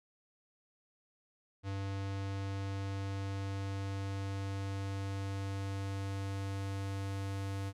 square tone with low-pass filter sweep, 98 Hz, G2, in tune, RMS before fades -38 dBFS, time 1.63-7.73 s, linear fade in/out 50 ms, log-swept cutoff 5700 to 11000 Hz, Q 0.74, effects none

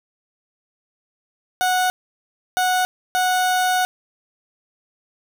30% pulse tone bursts at uneven times, 736 Hz, F#5, 9 cents flat, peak -14 dBFS, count 3, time 1.61-1.9 / 2.57-2.85 / 3.15-3.85 s, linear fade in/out 0 ms, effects none

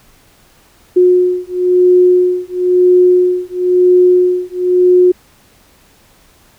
sine beating tone pair, 361.1 / 362.09 Hz, F#4 / F#4, -42 / -37 cents, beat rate 0.99 Hz, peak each -10 dBFS, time 0.96-5.12 s, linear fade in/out 10 ms, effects pink hiss -48 dBFS RMS until 6.58 s

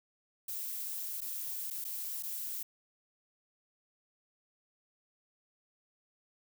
violet noise with dropouts, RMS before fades -39 dBFS, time 0.48-2.63 s, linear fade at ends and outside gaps 5 ms, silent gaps 1.207-1.215 / 1.703-1.708 / 1.843-1.849 / 2.226-2.233 s, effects none

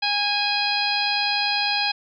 harmonic tone with a mistuned harmonic, 821 Hz, G#5, 20 cents flat, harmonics 1 / 2 / 3 / 4 / 5 / 6, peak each -26 / -30 / -26 / -29 / -26 / -28 dBFS, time 0.02-1.92 s, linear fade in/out 10 ms, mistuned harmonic 3, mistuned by +27 cents, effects none

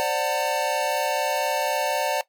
square chord, D dominant seventh, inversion third, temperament equal with one note detuned, 523.3 / 587.3 / 740 / 899.5 Hz, C5 / D5 / F#5 / A5, 0 / 0 / 0 / +38 cents, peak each -32 / -27 / -29 / -27 dBFS, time 0-2.21 s, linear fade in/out 0 ms, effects noise-tail reverb RT60 0.1 s tail -17 dB re dry

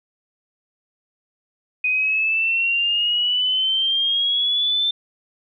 sine exponential sweep, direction up, 2489 to 3566 Hz, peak -17 dBFS, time 1.84-4.91 s, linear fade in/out 5 ms, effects none

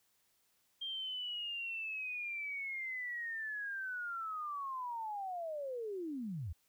sine linear sweep, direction down, 3200 to 68.9 Hz, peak -38 dBFS, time 0.81-6.53 s, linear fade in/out 10 ms, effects white hiss -75 dBFS RMS until 6.68 s

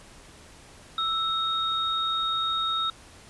sine tone pair together, 1318.5 / 3729 Hz, E6 / A#7, 0 / 0 cents, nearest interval octave + tritone, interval 1800 cents, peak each -27 dBFS, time 0.98-2.9 s, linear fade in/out 2 ms, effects pink hiss -50 dBFS RMS until 3.29 s + resampled to 24000 Hz

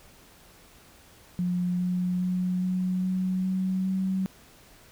sine tone with pitch steps, 178.5 / 180.26 / 182.04 / 183.84 / 185.65 / 187.48 / 189.33 Hz, F3 / F#3 / F#3 / F#3 / F#3 / F#3 / F#3, +38 / -45 / -28 / -11 / +6 / +23 / +40 cents, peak -24 dBFS, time 1.39-4.26 s, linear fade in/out 0 ms, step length 410 ms, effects pink hiss -54 dBFS RMS until 4.91 s

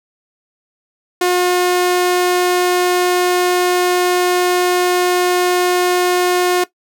sawtooth tone, 359.1 Hz, F4, 48 cents sharp, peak -8 dBFS, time 1.21-6.64 s, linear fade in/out 5 ms, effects noise-tail reverb RT60 0.1 s tail -17 dB re dry

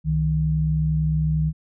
sine tone pair together, 66.7 / 155.56 Hz, C2 / D#3, +34 / 0 cents, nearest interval octave + minor third, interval 1466 cents, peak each -25 / -19 dBFS, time 0.04-1.53 s, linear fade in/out 50 ms, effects none

